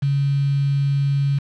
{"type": "tone with quantisation", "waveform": "sine", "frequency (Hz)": 140, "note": "C#3", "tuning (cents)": 18, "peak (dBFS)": -16, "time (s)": [0.02, 1.39], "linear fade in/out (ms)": 10, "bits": 6, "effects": ["low-pass 4000 Hz 12 dB/octave"]}